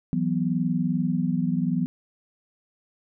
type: chord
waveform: sine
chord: E suspended second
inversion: none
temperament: just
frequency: 164.81 / 185.42 / 247.2 Hz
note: E3 / F#3 / B3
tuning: 0 / +4 / +2 cents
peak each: -26 dBFS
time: 0.13-1.86 s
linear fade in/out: 0 ms
effects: none